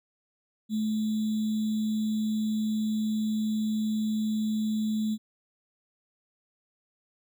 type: tone with sample-and-hold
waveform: sine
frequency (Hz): 216.3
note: A3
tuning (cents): -29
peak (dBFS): -25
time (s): 0.69-5.18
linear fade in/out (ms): 50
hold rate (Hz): 3675
effects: none